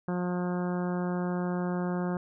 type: harmonic tone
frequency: 178.6 Hz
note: F3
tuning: 39 cents sharp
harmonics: 1 / 2 / 3 / 4 / 5 / 6 / 7 / 8 / 9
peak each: -29 / -35 / -39 / -41 / -43 / -45 / -46 / -47 / -48 dBFS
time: 0.08-2.17 s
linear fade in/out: 2 ms
effects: none